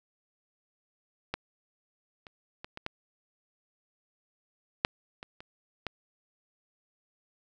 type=clicks; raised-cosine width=0.3 ms; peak=-15 / -30 / -24 / -24 / -17 / -6 / -25 / -29 / -17 dBFS; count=9; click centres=1.34 / 2.268 / 2.645 / 2.774 / 2.864 / 4.849 / 5.229 / 5.405 / 5.867 s; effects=none